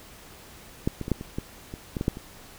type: clicks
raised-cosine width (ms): 3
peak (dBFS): -10 / -18 / -19 / -9 / -22 / -16 / -22 / -16 / -14 / -9 / -24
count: 11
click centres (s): 0.875 / 1.013 / 1.081 / 1.117 / 1.211 / 1.385 / 1.739 / 1.968 / 2.011 / 2.081 / 2.171
effects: pink hiss -48 dBFS RMS until 2.58 s